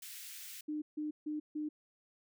white high-pass noise, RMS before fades -48 dBFS, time 0.02-0.61 s, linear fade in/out 5 ms, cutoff 1800 Hz, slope 24 dB/octave
sine tone bursts, 302.6 Hz, D#4, 48 cents flat, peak -35 dBFS, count 4, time 0.68-1.69 s, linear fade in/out 10 ms, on 140 ms, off 150 ms
effects none

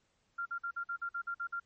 sine tone bursts, 1388 Hz, F6, 11 cents flat, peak -34 dBFS, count 10, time 0.38-1.6 s, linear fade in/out 10 ms, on 77 ms, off 50 ms, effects pink hiss -75 dBFS RMS until 1.65 s + MP3 32 kbps

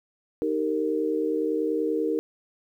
sine chord, Eb major, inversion none, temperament equal with one note detuned, 311.1 / 392 / 462.1 Hz, Eb4 / G4 / Bb4, 0 / 0 / -15 cents, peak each -27 / -30 / -26 dBFS, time 0.42-2.19 s, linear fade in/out 0 ms, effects 10-bit

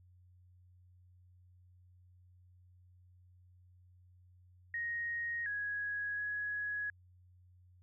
sine tone with pitch steps, 1872 / 1664 / 1675 Hz, A#6 / G#6 / G#6, +7 / +3 / +14 cents, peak -35 dBFS, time 4.74-6.9 s, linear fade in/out 2 ms, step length 720 ms, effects added 90 Hz sine -60 dBFS peak until 7.82 s

